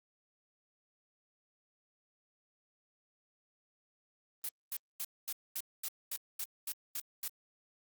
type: noise bursts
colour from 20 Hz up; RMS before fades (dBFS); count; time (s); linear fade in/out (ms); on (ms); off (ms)
blue; -38; 11; 4.44-7.279; 2; 49; 230
effects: Opus 32 kbps